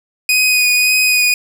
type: tone with vibrato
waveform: sawtooth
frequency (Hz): 2489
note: D#7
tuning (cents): 0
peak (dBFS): -7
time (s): 0.29-1.34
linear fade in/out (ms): 2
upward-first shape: sine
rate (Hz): 1.8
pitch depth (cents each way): 15
effects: none